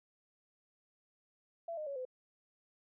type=tone with pitch steps; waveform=sine; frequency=672 / 612.7 / 558.6 / 509.3 Hz; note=E5 / D#5 / C#5 / C5; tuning=+33 / -27 / +13 / -47 cents; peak=-38 dBFS; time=1.68-2.052 s; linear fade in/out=5 ms; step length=93 ms; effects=none